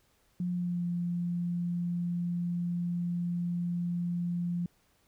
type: tone with pitch glide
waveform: sine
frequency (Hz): 177.9 to 174.04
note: F3 to F3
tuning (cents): +32 to -6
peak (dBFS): -29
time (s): 0.4-4.66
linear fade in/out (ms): 2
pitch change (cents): -38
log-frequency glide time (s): 0.5-0.85
effects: pink hiss -69 dBFS RMS until 5.07 s